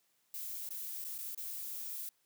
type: noise with dropouts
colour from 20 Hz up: violet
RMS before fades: -42 dBFS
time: 0.34-2.09 s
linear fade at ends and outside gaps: 1 ms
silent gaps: 0.69-0.706 / 1.042-1.048 / 1.18-1.187 / 1.348-1.376 s
effects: white hiss -75 dBFS RMS until 2.25 s + high-pass 100 Hz 12 dB/octave